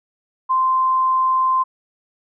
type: tone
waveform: sine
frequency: 1041 Hz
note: C6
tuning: 9 cents flat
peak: -14 dBFS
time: 0.49-1.64 s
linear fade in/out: 20 ms
effects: none